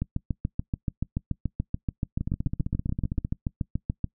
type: two click trains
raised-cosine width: 5 ms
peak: -16 / -14 dBFS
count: 17 / 29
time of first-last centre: 2.21-3.249 / 0.02-4.043 s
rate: 15.4 / 6.96 Hz
effects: noise-tail reverb RT60 0.1 s tail -23 dB re dry